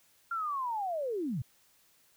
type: linear sweep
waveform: sine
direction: down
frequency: 1396.9 to 103.83 Hz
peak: -31 dBFS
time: 0.31-1.42 s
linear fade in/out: 5 ms
effects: white hiss -66 dBFS RMS until 2.16 s